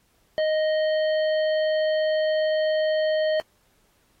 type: harmonic tone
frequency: 622.3 Hz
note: D#5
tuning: in tune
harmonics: 1 / 3 / 5 / 7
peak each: -20 / -33 / -36 / -40 dBFS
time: 0.38-3.4 s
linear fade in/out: 0 ms
effects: pink hiss -65 dBFS RMS until 4.2 s + AAC 48 kbps